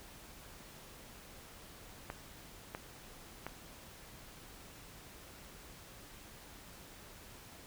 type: clicks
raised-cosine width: 0.5 ms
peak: -25 dBFS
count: 3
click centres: 2.101 / 2.749 / 3.466 s
effects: pink hiss -54 dBFS RMS until 7.66 s